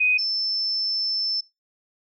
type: tone pair in turn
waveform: sine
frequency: 2500 / 5297 Hz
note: D#7 / E8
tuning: +8 / +8 cents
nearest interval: octave + minor second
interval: 1300 cents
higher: second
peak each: -17 / -22 dBFS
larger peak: first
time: 0-0.18 / 0.18-1.41 s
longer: second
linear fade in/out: 10 ms
effects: noise-tail reverb RT60 0.2 s tail -20 dB re dry